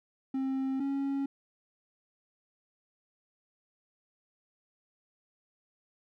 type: tone pair in turn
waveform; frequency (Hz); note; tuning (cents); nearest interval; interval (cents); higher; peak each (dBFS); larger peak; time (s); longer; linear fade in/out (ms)
triangle; 266.2 / 275.8; C4 / C#4; +30 / -9; minor second; 61; second; -27; neither; 0.34-0.8 / 0.8-1.26; neither; 5
effects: none